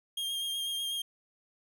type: tone with vibrato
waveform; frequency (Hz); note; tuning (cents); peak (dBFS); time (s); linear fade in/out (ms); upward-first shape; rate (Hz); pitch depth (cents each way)
45% pulse; 3222; G7; +47; -32; 0.17-1.02; 5; sine; 8.1; 20
effects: none